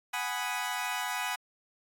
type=chord; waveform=20% pulse; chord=G# minor seventh; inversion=third; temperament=equal; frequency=740 / 830.6 / 987.8 / 1244.5 Hz; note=F#5 / G#5 / B5 / D#6; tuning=0 / 0 / 0 / 0 cents; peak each=-32 / -32 / -31 / -34 dBFS; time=0.13-1.36 s; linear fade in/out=10 ms; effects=AAC 64 kbps